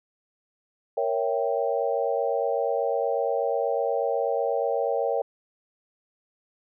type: chord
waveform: sine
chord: A# diminished seventh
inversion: none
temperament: equal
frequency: 466.2 / 554.4 / 659.3 / 784 Hz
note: A#4 / C#5 / E5 / G5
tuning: 0 / 0 / 0 / 0 cents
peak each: -27 / -27 / -30 / -30 dBFS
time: 0.97-5.22 s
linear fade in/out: 5 ms
effects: none